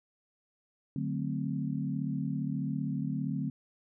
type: chord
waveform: sine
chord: D dominant seventh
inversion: none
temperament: equal with one note detuned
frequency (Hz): 147.26 / 185 / 220 / 261.6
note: D3 / F#3 / A3 / C4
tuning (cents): +5 / 0 / 0 / 0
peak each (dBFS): -34 / -37 / -37 / -36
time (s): 0.96-3.5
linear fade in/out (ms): 2
effects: none